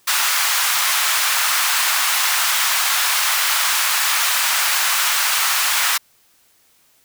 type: high-pass noise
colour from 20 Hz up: pink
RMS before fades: -18 dBFS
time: 0.07-5.98 s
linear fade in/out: 10 ms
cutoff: 1000 Hz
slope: 24 dB/octave
effects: white hiss -57 dBFS RMS until 7.04 s